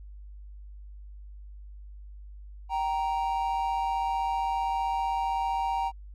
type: tone pair together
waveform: triangle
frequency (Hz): 778 / 933.5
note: G5 / A#5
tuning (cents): -13 / +2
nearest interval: minor third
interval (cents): 315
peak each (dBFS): -27 / -27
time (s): 2.69-5.92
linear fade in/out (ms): 50
effects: added 50 Hz sine -42 dBFS peak until 6.14 s